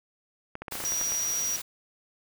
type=clicks; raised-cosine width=0.5 ms; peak=-21 dBFS; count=10; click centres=0.554 / 0.62 / 0.682 / 0.723 / 0.754 / 0.803 / 0.839 / 0.921 / 1.013 / 1.12 s
type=noise; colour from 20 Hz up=white; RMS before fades=-36 dBFS; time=0.71-1.62 s; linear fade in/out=10 ms
type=tone; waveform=triangle; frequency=5770 Hz; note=F#8; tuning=44 cents flat; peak=-26 dBFS; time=0.85-1.56 s; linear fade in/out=0 ms
effects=none